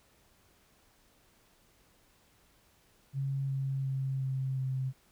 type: tone with pitch steps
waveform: sine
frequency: 136.7 / 135.36 / 134.04 / 132.73 / 131.43 Hz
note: C#3 / C#3 / C3 / C3 / C3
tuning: -24 / -41 / +42 / +25 / +8 cents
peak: -30 dBFS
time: 3.13-4.93 s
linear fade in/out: 50 ms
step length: 360 ms
effects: pink hiss -66 dBFS RMS until 5.11 s